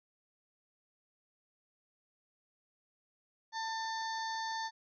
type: harmonic tone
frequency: 894 Hz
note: A5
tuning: 27 cents sharp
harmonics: 1 / 2 / 4 / 5 / 6 / 7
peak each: -37 / -42 / -49 / -45 / -53 / -52 dBFS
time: 3.52-4.71 s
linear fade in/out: 50 ms
effects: none